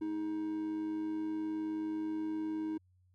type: tone with amplitude modulation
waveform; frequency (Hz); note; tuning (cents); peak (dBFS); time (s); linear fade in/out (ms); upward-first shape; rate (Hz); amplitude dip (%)
triangle; 315.2; D#4; +23; -30; 0.01-2.78; 10; sine; 99; 40
effects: added 91 Hz sine -65 dBFS peak until 3.14 s